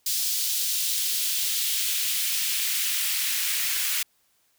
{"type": "noise with high-pass filter sweep", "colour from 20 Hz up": "white", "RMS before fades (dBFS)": -26, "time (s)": [0.06, 4.03], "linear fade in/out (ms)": 5, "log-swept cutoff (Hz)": [4200, 1900], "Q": 1.3, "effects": ["white hiss -67 dBFS RMS until 4.58 s"]}